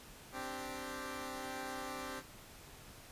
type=chord; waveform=10% pulse; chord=C suspended second; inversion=none; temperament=equal; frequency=261.6 / 293.7 / 392 Hz; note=C4 / D4 / G4; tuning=0 / 0 / 0 cents; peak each=-36 / -39 / -39 dBFS; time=0.32-2.23 s; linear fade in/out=50 ms; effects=pink hiss -55 dBFS RMS until 3.11 s + resampled to 32000 Hz